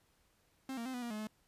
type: tone with pitch steps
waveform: 45% pulse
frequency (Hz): 265.1 / 232.2 / 259.8 / 246.1 / 237.6 / 213 / 215.1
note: C4 / A#3 / C4 / B3 / A#3 / G#3 / A3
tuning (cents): +23 / -7 / -12 / -6 / +33 / +44 / -39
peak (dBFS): -39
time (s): 0.69-1.271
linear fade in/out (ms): 2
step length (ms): 83
effects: pink hiss -73 dBFS RMS until 1.47 s + resampled to 32000 Hz